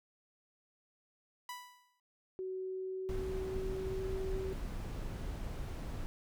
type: tone with exponential decay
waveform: sawtooth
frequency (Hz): 987.8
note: B5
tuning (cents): 0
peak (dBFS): -36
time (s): 1.49-2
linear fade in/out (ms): 2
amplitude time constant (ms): 110
type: tone with pitch glide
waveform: sine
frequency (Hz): 374.9 to 381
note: F#4 to G4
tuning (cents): +23 to -49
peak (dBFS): -37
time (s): 2.39-4.53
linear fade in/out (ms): 0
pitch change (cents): +28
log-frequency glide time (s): 2.53-4.11
type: noise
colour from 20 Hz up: brown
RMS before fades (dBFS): -40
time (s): 3.09-6.06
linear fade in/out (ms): 0
effects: none